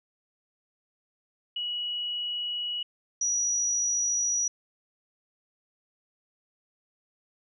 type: tone pair in turn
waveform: sine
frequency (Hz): 2925 / 5823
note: F#7 / F#8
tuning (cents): -21 / -29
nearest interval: octave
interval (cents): 1192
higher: second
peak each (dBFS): -29 / -24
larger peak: second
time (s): 1.56-2.83 / 3.21-4.48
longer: neither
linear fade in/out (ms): 5
effects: none

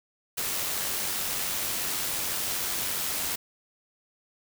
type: noise with amplitude modulation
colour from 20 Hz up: white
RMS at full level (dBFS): -29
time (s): 0.37-3.36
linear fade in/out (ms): 10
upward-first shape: sine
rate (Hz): 94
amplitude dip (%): 25
effects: none

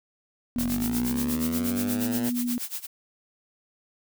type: linear sweep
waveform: 10% pulse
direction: up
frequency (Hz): 39.91 to 120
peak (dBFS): -24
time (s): 0.56-2.3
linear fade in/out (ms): 10
type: tone with pitch glide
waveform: sine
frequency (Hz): 241.4 to 242.9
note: B3 to B3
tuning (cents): -39 to -29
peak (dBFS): -25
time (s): 0.56-2.58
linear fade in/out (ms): 0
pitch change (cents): +10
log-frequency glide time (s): 1.07-1.35
type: noise with tremolo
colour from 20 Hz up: blue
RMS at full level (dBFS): -31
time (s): 0.58-2.87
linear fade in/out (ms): 20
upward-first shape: sine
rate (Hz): 8.4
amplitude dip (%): 90
effects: none

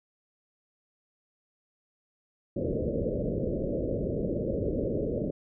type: low-pass noise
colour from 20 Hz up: white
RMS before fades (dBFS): -30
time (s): 2.56-5.31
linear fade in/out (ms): 10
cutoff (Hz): 590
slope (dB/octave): 96
effects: none

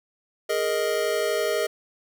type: chord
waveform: square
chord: Ab suspended second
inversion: none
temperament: just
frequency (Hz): 415.3 / 467.2 / 623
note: Ab4 / Bb4 / Eb5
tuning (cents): 0 / +4 / +2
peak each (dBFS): -28 / -28 / -27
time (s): 0.49-1.67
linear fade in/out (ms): 10
effects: none

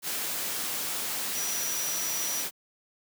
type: tone in noise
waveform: sine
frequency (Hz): 5840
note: F#8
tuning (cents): -24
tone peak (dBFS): -32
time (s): 1.33-2.45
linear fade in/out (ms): 50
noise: white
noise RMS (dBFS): -32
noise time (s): 0.02-2.51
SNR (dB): -3
effects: high-pass 150 Hz 12 dB/octave

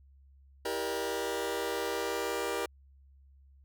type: chord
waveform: sawtooth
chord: E half-diminished seventh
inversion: none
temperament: just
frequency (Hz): 329.6 / 395.6 / 474.7 / 593.3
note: E4 / G4 / Bb4 / D5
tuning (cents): 0 / +16 / +31 / +18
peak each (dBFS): -37 / -32 / -31 / -36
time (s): 0.65-2.66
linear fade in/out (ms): 5
effects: added 68 Hz sine -56 dBFS peak until 3.64 s

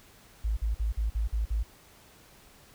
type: tone bursts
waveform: sine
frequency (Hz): 54.4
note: A1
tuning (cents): -19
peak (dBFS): -25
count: 7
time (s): 0.44-1.632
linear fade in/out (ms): 10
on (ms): 130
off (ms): 47
effects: pink hiss -56 dBFS RMS until 2.74 s

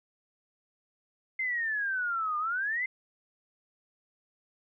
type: exponential two-way sweep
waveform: sine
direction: down then up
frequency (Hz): 2099 to 1200 to 2099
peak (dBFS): -28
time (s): 1.39-2.86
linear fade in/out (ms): 5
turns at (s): 2.38
effects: none

